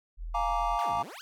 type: tone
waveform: sine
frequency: 41.2 Hz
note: E1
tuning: in tune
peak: -34 dBFS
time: 0.17-0.79 s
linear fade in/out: 50 ms
type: chord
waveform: triangle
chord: Bb dominant seventh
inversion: second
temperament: just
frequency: 699.2 / 839.1 / 932.3 / 1165.4 Hz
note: F5 / Ab5 / Bb5 / D6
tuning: +2 / +18 / 0 / -14 cents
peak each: -30 / -31 / -30 / -30 dBFS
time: 0.34-1.03 s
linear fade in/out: 10 ms
type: exponential two-way sweep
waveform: 15% pulse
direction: down then up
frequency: 1661.2 to 43.19 to 1661.2 Hz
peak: -36 dBFS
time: 0.79-1.21 s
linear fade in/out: 0 ms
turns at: 0.95 s
effects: none